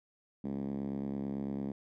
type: tone with band-pass filter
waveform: 5% pulse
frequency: 69 Hz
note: C#2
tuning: 7 cents flat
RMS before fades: -37 dBFS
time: 0.44-1.72 s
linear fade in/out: 5 ms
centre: 220 Hz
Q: 3
effects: none